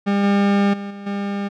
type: tone with level steps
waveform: 40% pulse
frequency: 200.6 Hz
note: G3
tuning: 40 cents sharp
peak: -15 / -13 / -26 / -31 / -21 dBFS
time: 0.06-1.49 s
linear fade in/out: 20 ms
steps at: 0.23 / 0.73 / 0.9 / 1.06 s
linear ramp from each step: 10 ms
effects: low-pass 3000 Hz 12 dB/octave